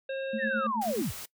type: harmonic tone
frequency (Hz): 537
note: C5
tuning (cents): +45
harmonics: 1 / 3 / 5 / 7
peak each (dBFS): -31 / -41 / -45 / -48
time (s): 0.09-0.67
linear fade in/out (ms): 5
type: tone with tremolo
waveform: sine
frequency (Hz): 220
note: A3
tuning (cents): 0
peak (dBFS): -29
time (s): 0.33-1.02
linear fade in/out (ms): 5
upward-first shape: sine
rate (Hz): 9.3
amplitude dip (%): 100
type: linear sweep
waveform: sine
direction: down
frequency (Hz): 1900 to 33.11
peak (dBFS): -28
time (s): 0.38-1.13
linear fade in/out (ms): 50
type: noise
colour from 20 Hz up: white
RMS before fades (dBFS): -41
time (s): 0.81-1.26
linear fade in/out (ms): 10
effects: noise-tail reverb RT60 0.1 s tail -21 dB re dry